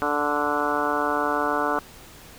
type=harmonic tone with a mistuned harmonic; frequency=146.83 Hz; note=D3; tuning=in tune; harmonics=2 / 3 / 4 / 5 / 6 / 7 / 8 / 9 / 10; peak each=-30 / -30 / -30 / -30 / -30 / -30 / -30 / -30 / -30 dBFS; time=0.02-1.79 s; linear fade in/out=0 ms; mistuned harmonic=8; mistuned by=-18 cents; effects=pink hiss -46 dBFS RMS until 2.38 s